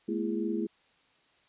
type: tone cluster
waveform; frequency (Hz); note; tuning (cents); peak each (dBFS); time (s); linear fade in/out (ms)
sine; 213.7 / 237.2 / 336 / 411.4; G#3 / A#3 / E4 / G#4; +50 / +30 / +33 / -16; -33 / -36 / -32 / -37; 0.08-0.67; 10
effects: white hiss -66 dBFS RMS until 1.48 s + resampled to 8000 Hz